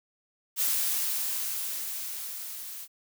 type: noise with level ramp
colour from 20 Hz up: blue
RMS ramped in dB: -26 to -41 dBFS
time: 0.56-2.88 s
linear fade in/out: 50 ms
effects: none